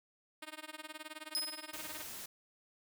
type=tone with tremolo; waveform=5% pulse; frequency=309.4 Hz; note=D#4; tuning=10 cents flat; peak=-31 dBFS; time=0.42-2.02 s; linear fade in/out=5 ms; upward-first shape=sine; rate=19 Hz; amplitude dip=95%
type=tone with exponential decay; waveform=sawtooth; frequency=5070 Hz; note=D#8; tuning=32 cents sharp; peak=-28 dBFS; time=1.35-1.86 s; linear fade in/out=0 ms; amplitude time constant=110 ms
type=noise; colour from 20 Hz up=white; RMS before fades=-46 dBFS; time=1.73-2.26 s; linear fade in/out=5 ms
effects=none